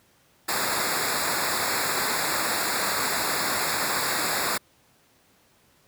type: noise with comb filter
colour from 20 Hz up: pink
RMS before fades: -26 dBFS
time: 0.48-4.58 s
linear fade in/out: 10 ms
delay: 0.33 ms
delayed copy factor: -0.95
effects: pink hiss -61 dBFS RMS until 5.87 s + high-pass 80 Hz 12 dB/octave

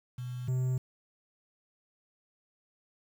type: tone pair in turn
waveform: sine / triangle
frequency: 124.6 / 128.4 Hz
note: B2 / C3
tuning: +16 / -32 cents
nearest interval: minor second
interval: 52 cents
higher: second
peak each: -35 / -25 dBFS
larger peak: second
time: 0.18-0.48 / 0.48-0.78 s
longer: neither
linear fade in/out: 5 ms
effects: 9-bit

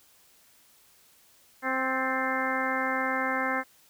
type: harmonic tone with a mistuned harmonic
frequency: 262.2 Hz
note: C4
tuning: 4 cents sharp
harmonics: 1 / 2 / 3 / 4 / 5 / 6 / 7 / 8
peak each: -34 / -34 / -34 / -34 / -34 / -34 / -34 / -34 dBFS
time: 1.62-3.64 s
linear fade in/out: 50 ms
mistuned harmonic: 7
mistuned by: -50 cents
effects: white hiss -60 dBFS RMS until 3.89 s

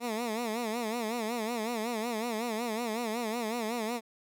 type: tone with vibrato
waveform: 15% pulse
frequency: 228.4 Hz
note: A#3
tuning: 35 cents flat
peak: -25 dBFS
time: 0-4.01 s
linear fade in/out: 50 ms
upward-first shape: sine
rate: 5.4 Hz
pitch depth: 120 cents each way
effects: none

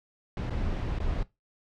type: noise with dropouts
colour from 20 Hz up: brown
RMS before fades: -30 dBFS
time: 0.37-1.23 s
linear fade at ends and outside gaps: 1 ms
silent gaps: 0.497-0.505 / 0.987-1.002 s
effects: noise-tail reverb RT60 0.2 s tail -19 dB re dry + low-pass 4000 Hz 12 dB/octave

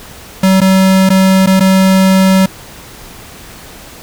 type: tone with dropouts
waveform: square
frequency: 190 Hz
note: F#3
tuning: 46 cents sharp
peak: -6 dBFS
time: 0.43-2.46 s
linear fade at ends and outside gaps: 5 ms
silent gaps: 0.605-0.614 / 1.092-1.101 / 1.462-1.471 / 1.597-1.605 s
effects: pink hiss -33 dBFS RMS until 4.02 s

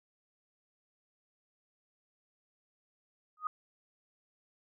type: tone with exponential growth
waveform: sine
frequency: 1244.5 Hz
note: D#6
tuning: in tune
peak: -27 dBFS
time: 3.37-3.47 s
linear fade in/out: 2 ms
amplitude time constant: 20 ms
effects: none

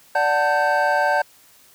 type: tone cluster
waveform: triangle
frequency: 585 / 742 / 888 / 1559 Hz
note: D5 / F#5 / A5 / G6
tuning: -7 / +5 / +16 / -10 cents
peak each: -20 dBFS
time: 0.15-1.22 s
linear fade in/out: 5 ms
effects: white hiss -52 dBFS RMS until 1.74 s

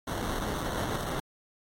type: noise with sample-and-hold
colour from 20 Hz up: pink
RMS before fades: -33 dBFS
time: 0.07-1.2 s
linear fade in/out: 5 ms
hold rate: 2450 Hz
effects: AAC 48 kbps

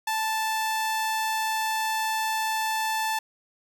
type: tone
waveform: sawtooth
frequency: 879 Hz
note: A5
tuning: 2 cents flat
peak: -21 dBFS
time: 0.07-3.19 s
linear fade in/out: 5 ms
effects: none

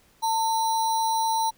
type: tone with sample-and-hold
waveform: sine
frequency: 896 Hz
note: A5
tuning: 31 cents sharp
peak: -21 dBFS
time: 0.22-1.51 s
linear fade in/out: 20 ms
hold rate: 4900 Hz
effects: pink hiss -60 dBFS RMS until 1.57 s

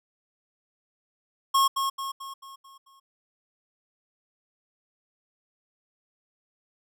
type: tone with echo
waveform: square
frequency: 1087 Hz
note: C#6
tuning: 34 cents flat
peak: -19 dBFS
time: 1.54-1.68 s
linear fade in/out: 10 ms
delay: 220 ms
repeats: 6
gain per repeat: -6 dB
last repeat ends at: 3 s
effects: none

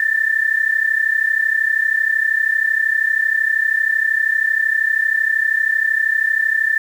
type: tone pair together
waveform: sine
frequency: 1760 / 1792.8 Hz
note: A6 / A6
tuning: 0 / +32 cents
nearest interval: unison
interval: 32 cents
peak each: -17 dBFS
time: 0-6.78 s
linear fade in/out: 2 ms
effects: 7-bit

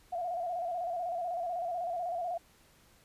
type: tone with vibrato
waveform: sine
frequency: 698.5 Hz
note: F5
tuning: in tune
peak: -32 dBFS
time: 0.12-2.38 s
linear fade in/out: 10 ms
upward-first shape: square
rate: 16 Hz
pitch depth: 61 cents each way
effects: pink hiss -63 dBFS RMS until 3.04 s + resampled to 32000 Hz

